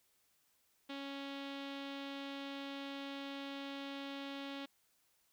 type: tone with low-pass filter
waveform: sawtooth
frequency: 277.2 Hz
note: C#4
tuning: in tune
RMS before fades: -45 dBFS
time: 0.89-4.66 s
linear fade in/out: 10 ms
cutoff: 3500 Hz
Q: 3.2
effects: white hiss -75 dBFS RMS until 5.32 s